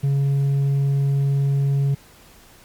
triangle tone with hard clipping, 139.1 Hz, C#3, 6 cents sharp, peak -15 dBFS, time 0.03-1.95 s, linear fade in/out 10 ms, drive 1 dB, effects pink hiss -49 dBFS RMS until 2.64 s + MP3 96 kbps

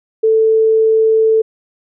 sine tone, 442.3 Hz, A4, 9 cents sharp, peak -8 dBFS, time 0.23-1.42 s, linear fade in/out 10 ms, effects none

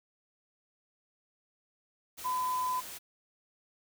sine tone in noise, 1009 Hz, B5, 37 cents sharp, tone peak -29 dBFS, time 2.24-2.81 s, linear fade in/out 20 ms, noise white, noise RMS -44 dBFS, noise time 2.17-2.99 s, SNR +12 dB, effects none

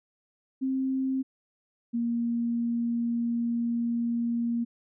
sine tone pair in turn, 264.2 / 234.9 Hz, C4 / A#3, +17 / +13 cents, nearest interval major second, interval 204 cents, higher first, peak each -25 / -25 dBFS, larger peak neither, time 0.61-1.23 / 1.93-4.65 s, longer second, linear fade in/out 20 ms, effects none

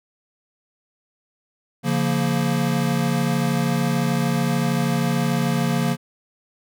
square chord, Bb minor, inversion first, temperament equal with one note detuned, 141.34 / 174.61 / 233.1 Hz, Db3 / F3 / Bb3, +34 / 0 / 0 cents, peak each -24 dBFS, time 1.83-5.97 s, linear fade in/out 50 ms, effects none

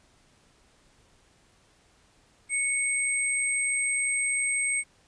sine tone pair together, 2217 / 8370 Hz, C#7 / C9, 0 / 0 cents, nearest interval octave + major seventh, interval 2300 cents, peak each -27 dBFS, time 2.49-4.84 s, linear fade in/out 50 ms, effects pink hiss -62 dBFS RMS until 5.07 s + resampled to 22050 Hz

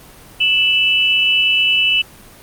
sine tone pair together, 2637 / 2966 Hz, E7 / F#7, 0 / +4 cents, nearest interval major second, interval 204 cents, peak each -14 dBFS, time 0.4-2.02 s, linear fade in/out 10 ms, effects pink hiss -41 dBFS RMS until 2.42 s + Opus 32 kbps

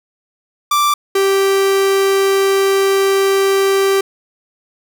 45% pulse tone pair in turn, 1173 / 390.4 Hz, D6 / G4, -2 / -7 cents, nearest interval octave + perfect fifth, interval 1905 cents, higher first, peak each -11 dBFS, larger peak neither, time 0.71-0.94 / 1.15-4.01 s, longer second, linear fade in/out 5 ms, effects none

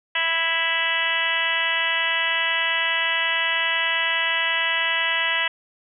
harmonic tone, 329.6 Hz, E4, in tune, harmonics 2 / 3 / 4 / 5 / 6 / 7 / 8 / 9 / 10, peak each -35 / -30 / -35 / -28 / -24 / -34 / -27 / -27 / -31 dBFS, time 0.15-5.48 s, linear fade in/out 5 ms, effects none

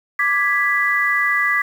sine chord, G# diminished, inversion second, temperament equal, 1174.7 / 1661.2 / 1975.5 Hz, D6 / G#6 / B6, 0 / 0 / 0 cents, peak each -22 / -21 / -17 dBFS, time 0.19-1.62 s, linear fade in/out 5 ms, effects 7-bit

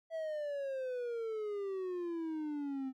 triangle exponential sweep, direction down, 659.3 to 259.4 Hz, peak -34 dBFS, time 0.1-2.93 s, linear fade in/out 50 ms, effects none

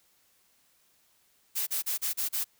blue noise bursts, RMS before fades -30 dBFS, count 6, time 1.55-2.445 s, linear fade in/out 20 ms, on 120 ms, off 35 ms, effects white hiss -67 dBFS RMS until 2.59 s

